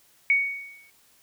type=tone with exponential decay; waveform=sine; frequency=2233 Hz; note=C#7; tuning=12 cents sharp; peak=-15 dBFS; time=0.3-0.9 s; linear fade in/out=1 ms; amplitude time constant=130 ms; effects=white hiss -60 dBFS RMS until 1.22 s